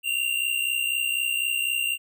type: tone pair together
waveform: square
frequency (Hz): 2743 / 2807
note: F7 / F7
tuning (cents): -32 / +8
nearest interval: unison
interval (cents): 40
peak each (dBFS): -27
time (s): 0.03-1.98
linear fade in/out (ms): 50
effects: none